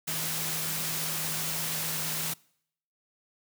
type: tone in noise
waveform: sine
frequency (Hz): 159.4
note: D#3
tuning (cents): +42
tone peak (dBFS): -40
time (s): 0.07-2.34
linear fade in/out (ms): 10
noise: white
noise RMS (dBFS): -32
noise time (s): 0.07-2.34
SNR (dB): -11
effects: noise-tail reverb RT60 0.7 s tail -25 dB re dry + high-pass 100 Hz 12 dB/octave